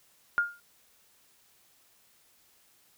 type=tone with exponential decay; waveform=sine; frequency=1414 Hz; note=F6; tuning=21 cents sharp; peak=-19 dBFS; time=0.38-0.6 s; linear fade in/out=0 ms; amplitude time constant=47 ms; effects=white hiss -64 dBFS RMS until 2.97 s